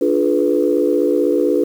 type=chord; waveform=sine; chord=D diminished seventh; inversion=none; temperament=equal with one note detuned; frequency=293.7 / 349.2 / 425.5 / 493.9 Hz; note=D4 / F4 / Ab4 / Cb5; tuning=0 / 0 / +42 / 0 cents; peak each=-18 dBFS; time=0.01-1.64 s; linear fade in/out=5 ms; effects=tanh soft clip ceiling -2 dBFS + 7-bit